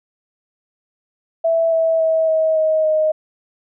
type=tone with pitch steps; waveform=sine; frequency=659.3 / 651.7 / 644.2 / 636.8 / 629.5 / 622.3 Hz; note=E5 / E5 / E5 / D#5 / D#5 / D#5; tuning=0 / -20 / -40 / +40 / +20 / 0 cents; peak=-13 dBFS; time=1.44-3.12 s; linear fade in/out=10 ms; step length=280 ms; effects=none